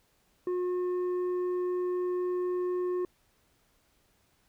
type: tone with tanh clipping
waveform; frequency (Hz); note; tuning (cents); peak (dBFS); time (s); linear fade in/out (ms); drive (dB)
triangle; 360.4; F#4; -45; -29; 0.47-3.05; 2; 10
effects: pink hiss -69 dBFS RMS until 4.48 s